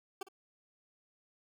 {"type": "tone with echo", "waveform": "20% pulse", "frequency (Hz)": 385.9, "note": "G4", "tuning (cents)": -27, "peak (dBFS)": -32, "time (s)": [0.21, 0.23], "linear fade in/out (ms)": 5, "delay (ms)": 56, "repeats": 1, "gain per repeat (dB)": -15, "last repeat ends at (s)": 0.286, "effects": []}